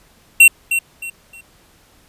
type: tone with echo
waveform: square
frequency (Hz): 2728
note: F7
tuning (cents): -41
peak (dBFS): -4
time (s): 0.4-0.48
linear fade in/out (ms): 5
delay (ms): 310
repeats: 3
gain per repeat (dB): -11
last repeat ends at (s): 1.41
effects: pink hiss -52 dBFS RMS until 2.08 s + resampled to 32000 Hz